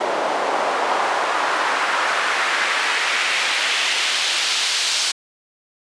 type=noise with band-pass filter sweep; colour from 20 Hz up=pink; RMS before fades=-20 dBFS; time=0-5.12 s; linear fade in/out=10 ms; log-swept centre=620 to 4600 Hz; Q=1.2; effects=high-pass 400 Hz 12 dB/octave + resampled to 22050 Hz